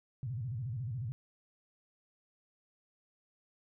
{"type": "tone with vibrato", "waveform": "sine", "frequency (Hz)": 120, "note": "B2", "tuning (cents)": -49, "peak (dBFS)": -35, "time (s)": [0.23, 1.12], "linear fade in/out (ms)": 0, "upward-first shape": "square", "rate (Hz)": 14, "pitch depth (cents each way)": 190, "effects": []}